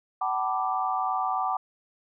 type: chord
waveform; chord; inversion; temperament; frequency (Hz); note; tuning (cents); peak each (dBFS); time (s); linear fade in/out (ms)
sine; B minor seventh; second; equal with one note detuned; 756.8 / 880 / 987.8 / 1174.7; F#5 / A5 / B5 / D6; +39 / 0 / 0 / 0; -28 / -33 / -33 / -29; 0.21-1.57; 5
effects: none